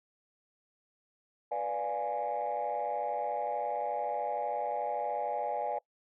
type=chord; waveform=sine; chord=B diminished seventh; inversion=none; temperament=equal; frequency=493.9 / 587.3 / 698.5 / 830.6 Hz; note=B4 / D5 / F5 / Ab5; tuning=0 / 0 / 0 / 0 cents; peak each=-38 / -35 / -36 / -33 dBFS; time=1.51-5.79 s; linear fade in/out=10 ms; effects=noise-tail reverb RT60 0.1 s tail -23 dB re dry + tanh soft clip ceiling -25 dBFS